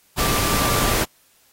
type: tone in noise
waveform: sine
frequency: 1174.7 Hz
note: D6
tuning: in tune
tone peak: -26 dBFS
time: 0.18-0.95 s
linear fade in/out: 20 ms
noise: pink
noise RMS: -21 dBFS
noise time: 0.17-1.05 s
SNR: -8 dB
effects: white hiss -58 dBFS RMS until 1.52 s + AAC 48 kbps